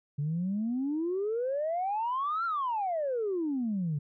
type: exponential two-way sweep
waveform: sine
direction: up then down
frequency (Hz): 140.1 to 1396.9 to 140.1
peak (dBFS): -27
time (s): 0.18-3.99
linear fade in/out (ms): 10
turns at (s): 2.45
effects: tanh soft clip ceiling -24 dBFS